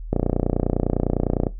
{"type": "click train", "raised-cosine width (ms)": 2, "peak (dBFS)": -6, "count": 41, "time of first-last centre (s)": [0.13, 1.468], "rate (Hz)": 29.9, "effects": ["noise-tail reverb RT60 0.2 s tail -18 dB re dry", "added 40 Hz sine -30 dBFS peak until 1.59 s"]}